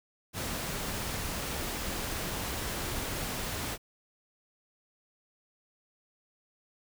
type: noise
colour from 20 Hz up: pink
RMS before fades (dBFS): -35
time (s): 0.33-3.78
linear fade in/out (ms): 50
effects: none